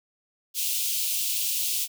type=high-pass noise; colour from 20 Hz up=white; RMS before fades=-27 dBFS; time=0.54-1.88 s; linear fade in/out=50 ms; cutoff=2600 Hz; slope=48 dB/octave; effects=none